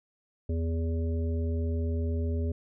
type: harmonic tone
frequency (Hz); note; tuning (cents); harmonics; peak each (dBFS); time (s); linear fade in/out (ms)
82.2; E2; -4; 1 / 3 / 5 / 7; -27 / -36 / -38 / -44; 0.49-2.52; 5
effects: none